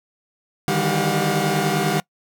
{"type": "tone cluster", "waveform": "sawtooth", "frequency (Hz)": [150, 160.1, 199.7, 385.7, 717], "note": ["D3", "D#3", "G3", "G4", "F5"], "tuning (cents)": [37, 50, 32, -28, 45], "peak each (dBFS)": -21, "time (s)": [0.68, 2], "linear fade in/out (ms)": 0, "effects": ["noise-tail reverb RT60 0.1 s tail -24 dB re dry"]}